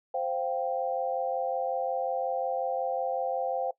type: chord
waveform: sine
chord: C suspended fourth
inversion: none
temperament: equal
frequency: 523.3 / 698.5 / 784 Hz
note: C5 / F5 / G5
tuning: 0 / 0 / 0 cents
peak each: -31 / -33 / -32 dBFS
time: 0.14-3.71 s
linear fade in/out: 5 ms
effects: noise-tail reverb RT60 0.1 s tail -19 dB re dry